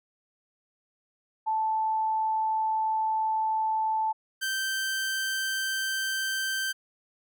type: tone pair in turn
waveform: sine / sawtooth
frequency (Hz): 877 / 1558.1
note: A5 / G6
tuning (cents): -6 / -11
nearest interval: minor seventh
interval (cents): 995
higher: second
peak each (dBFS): -24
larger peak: neither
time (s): 1.46-4.13 / 4.41-6.73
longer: first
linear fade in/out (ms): 20
effects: none